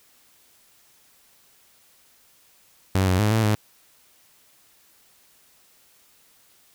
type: tone with pitch steps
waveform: sawtooth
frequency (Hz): 95.3 / 92.2 / 105.6 / 111.4 / 106.1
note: G2 / F#2 / G#2 / A2 / G#2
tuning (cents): -48 / -6 / +29 / +22 / +38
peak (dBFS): -14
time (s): 2.95-3.55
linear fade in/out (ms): 0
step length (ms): 120
effects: white hiss -58 dBFS RMS until 6.74 s